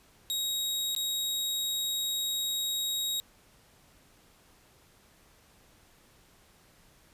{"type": "tone with dropouts", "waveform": "sawtooth", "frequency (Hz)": 3790, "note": "A#7", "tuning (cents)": 28, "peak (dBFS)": -26, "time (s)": [0.3, 3.2], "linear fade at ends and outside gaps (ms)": 0, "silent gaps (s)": [0.95, 0.963], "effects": ["pink hiss -61 dBFS RMS until 7.13 s", "resampled to 32000 Hz"]}